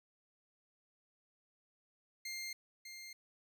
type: tone with echo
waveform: 20% pulse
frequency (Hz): 2110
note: C7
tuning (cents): +14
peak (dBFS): -36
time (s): 2.25-2.53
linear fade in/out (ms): 5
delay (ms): 600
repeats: 1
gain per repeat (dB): -7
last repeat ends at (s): 3.13
effects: none